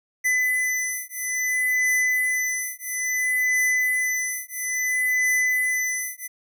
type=beating tone pair; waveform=square; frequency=2007 / 2007.59 Hz; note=B6 / B6; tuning=+27 / +28 cents; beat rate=0.59 Hz; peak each=-25 dBFS; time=0.24-6.28 s; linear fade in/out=20 ms; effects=none